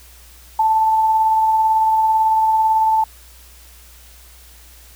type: tone with tremolo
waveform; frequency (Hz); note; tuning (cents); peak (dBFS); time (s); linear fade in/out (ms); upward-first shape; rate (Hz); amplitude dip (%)
sine; 880; A5; 0; -11; 0.59-3.04; 5; sine; 18; 25
effects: added 60 Hz sine -44 dBFS peak until 4.95 s + white hiss -46 dBFS RMS until 4.95 s